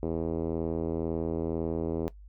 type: tone with low-pass filter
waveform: 5% pulse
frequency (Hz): 82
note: E2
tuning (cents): -9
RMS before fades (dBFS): -31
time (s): 0.03-2.08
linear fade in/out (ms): 0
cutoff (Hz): 410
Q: 1.6
effects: noise-tail reverb RT60 0.1 s tail -18 dB re dry + added 50 Hz sine -46 dBFS peak until 2.28 s